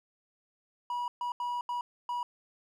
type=tone bursts at uneven times; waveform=triangle; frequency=970 Hz; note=B5; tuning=31 cents flat; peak=-29 dBFS; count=5; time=0.9-1.08 / 1.21-1.32 / 1.4-1.61 / 1.69-1.81 / 2.09-2.23 s; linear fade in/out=2 ms; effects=none